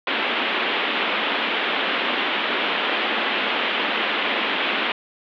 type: band-pass noise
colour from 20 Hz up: white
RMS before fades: -23 dBFS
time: 0.07-4.92 s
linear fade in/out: 2 ms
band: 210 to 3400 Hz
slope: 48 dB/octave
effects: none